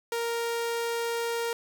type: tone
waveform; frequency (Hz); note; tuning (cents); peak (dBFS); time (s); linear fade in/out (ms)
sawtooth; 466.2; A#4; 0; -24; 0.12-1.53; 2
effects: 10-bit